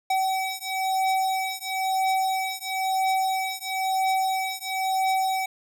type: beating tone pair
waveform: square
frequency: 761 / 762 Hz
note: F#5 / G5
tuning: +48 / -49 cents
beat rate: 1 Hz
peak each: -27 dBFS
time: 0.1-5.46 s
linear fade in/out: 5 ms
effects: none